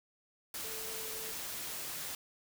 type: tone in noise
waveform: sine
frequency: 442.5 Hz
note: A4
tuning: 10 cents sharp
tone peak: -48 dBFS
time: 0.64-1.32 s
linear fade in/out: 2 ms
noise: white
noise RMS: -41 dBFS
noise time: 0.54-2.15 s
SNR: -10 dB
effects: none